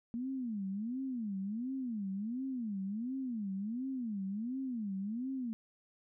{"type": "tone with vibrato", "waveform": "sine", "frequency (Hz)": 226.4, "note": "A3", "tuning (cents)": 50, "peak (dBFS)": -35, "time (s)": [0.14, 5.53], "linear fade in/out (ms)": 0, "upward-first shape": "sine", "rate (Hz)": 1.4, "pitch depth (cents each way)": 290, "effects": []}